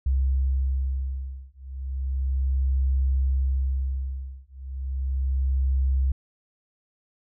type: beating tone pair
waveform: sine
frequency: 66.1 / 66.44 Hz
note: C2 / C2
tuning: +18 / +27 cents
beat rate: 0.34 Hz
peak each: -25 dBFS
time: 0.06-6.12 s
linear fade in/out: 5 ms
effects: none